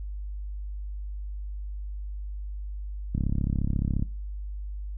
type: click train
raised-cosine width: 5 ms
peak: -15 dBFS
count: 31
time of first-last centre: 3.15-4.025 s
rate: 34.3 Hz
effects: noise-tail reverb RT60 0.3 s tail -18 dB re dry + added 50 Hz sine -32 dBFS peak until 4.97 s